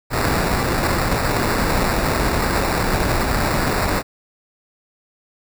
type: noise with sample-and-hold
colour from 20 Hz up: pink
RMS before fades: -19 dBFS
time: 0.1-4.03 s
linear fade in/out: 50 ms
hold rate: 3150 Hz
effects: none